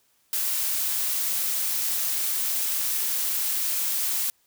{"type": "noise", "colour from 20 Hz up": "blue", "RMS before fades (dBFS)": -26, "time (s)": [0.33, 4.3], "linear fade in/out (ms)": 0, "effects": ["white hiss -66 dBFS RMS until 4.46 s"]}